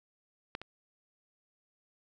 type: clicks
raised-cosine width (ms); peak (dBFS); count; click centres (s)
0.3; -20 / -27; 2; 0.551 / 0.616
effects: none